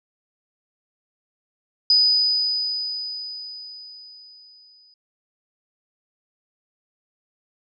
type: tone with exponential decay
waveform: sine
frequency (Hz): 4978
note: D#8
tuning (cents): 0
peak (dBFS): -12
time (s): 1.9-4.94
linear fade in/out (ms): 2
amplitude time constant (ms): 660
effects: none